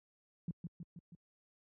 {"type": "tone with echo", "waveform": "sine", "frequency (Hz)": 170, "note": "F3", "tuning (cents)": -46, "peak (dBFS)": -35, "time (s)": [0.48, 0.51], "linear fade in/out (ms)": 2, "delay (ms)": 160, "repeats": 4, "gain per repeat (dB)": -4, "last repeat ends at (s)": 1.15, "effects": ["high-pass 60 Hz 12 dB/octave"]}